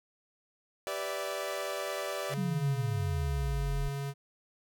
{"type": "chord", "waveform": "sawtooth", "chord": "E minor seventh", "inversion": "first", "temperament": "equal with one note detuned", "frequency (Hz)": [392, 493.9, 582.9, 659.3], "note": ["G4", "B4", "D5", "E5"], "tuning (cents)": [0, 0, -13, 0], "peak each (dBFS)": [-37, -38, -32, -37], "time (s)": [0.87, 2.34], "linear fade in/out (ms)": 0}
{"type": "tone", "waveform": "square", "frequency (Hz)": 139.7, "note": "C#3", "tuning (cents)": 14, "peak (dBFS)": -34, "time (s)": [2.29, 4.14], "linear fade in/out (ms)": 50}
{"type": "exponential sweep", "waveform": "sine", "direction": "down", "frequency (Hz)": [195.4, 38], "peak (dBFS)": -30, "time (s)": [2.37, 3.89], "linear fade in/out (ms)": 10}
{"effects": []}